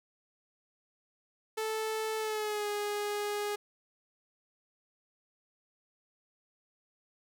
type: tone with pitch glide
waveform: sawtooth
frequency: 438.3 to 413.7 Hz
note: A4 to G#4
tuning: -7 to -7 cents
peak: -28 dBFS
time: 1.57-3.56 s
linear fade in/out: 10 ms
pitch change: -100 cents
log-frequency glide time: 2.18-2.68 s
effects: none